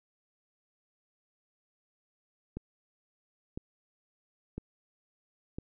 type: click train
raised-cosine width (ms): 3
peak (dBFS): -24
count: 4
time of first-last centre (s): 2.57-5.585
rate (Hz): 0.995
effects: none